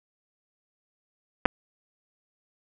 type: clicks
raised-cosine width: 0.5 ms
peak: -5 dBFS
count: 2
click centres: 1.455 / 1.459 s
effects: none